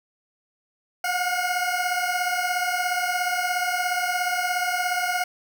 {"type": "beating tone pair", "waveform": "20% pulse", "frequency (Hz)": [715, 732], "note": ["F5", "F#5"], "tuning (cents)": [41, -19], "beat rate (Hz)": 17, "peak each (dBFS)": [-20, -22], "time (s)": [1.04, 5.24], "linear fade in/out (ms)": 5, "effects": ["8-bit"]}